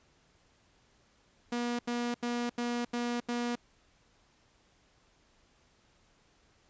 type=tone bursts; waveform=sawtooth; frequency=240 Hz; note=B3; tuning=49 cents flat; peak=-27 dBFS; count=6; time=1.52-3.555 s; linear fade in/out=5 ms; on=270 ms; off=83 ms; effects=pink hiss -67 dBFS RMS until 6.69 s + resampled to 16000 Hz